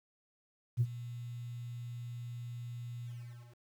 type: tone with ADSR envelope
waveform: sine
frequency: 120 Hz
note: B2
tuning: 49 cents flat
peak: -23 dBFS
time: 0.77-3.59 s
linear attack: 38 ms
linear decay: 51 ms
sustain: -17 dB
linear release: 530 ms
effects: tanh soft clip ceiling -21 dBFS + 10-bit